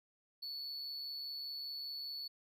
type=tone with amplitude modulation; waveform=triangle; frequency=4435 Hz; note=C#8; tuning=in tune; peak=-38 dBFS; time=0.42-2.28 s; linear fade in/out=10 ms; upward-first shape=sine; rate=145 Hz; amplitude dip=45%; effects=none